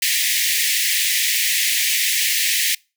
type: high-pass noise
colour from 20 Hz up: pink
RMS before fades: -19 dBFS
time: 0.02-2.75 s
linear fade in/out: 5 ms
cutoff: 1800 Hz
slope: 96 dB/octave
effects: noise-tail reverb RT60 0.3 s tail -26 dB re dry